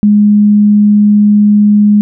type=tone; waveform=sine; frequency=207.7 Hz; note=G#3; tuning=in tune; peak=-3 dBFS; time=0.03-2.01 s; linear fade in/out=0 ms; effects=none